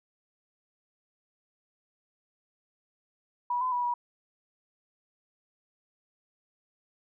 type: tone with pitch steps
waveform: sine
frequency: 973 / 1015 / 976 / 966 Hz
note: B5 / B5 / B5 / B5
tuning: -26 / +47 / -21 / -39 cents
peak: -26 dBFS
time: 3.5-3.94 s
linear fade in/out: 5 ms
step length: 110 ms
effects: none